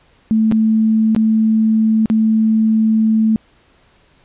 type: tone with dropouts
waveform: sine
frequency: 220 Hz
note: A3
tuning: in tune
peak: -10 dBFS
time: 0.31-3.36 s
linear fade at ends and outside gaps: 0 ms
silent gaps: 0.514-0.522 / 1.149-1.163 / 2.058-2.1 s
effects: pink hiss -53 dBFS RMS until 4.24 s + resampled to 8000 Hz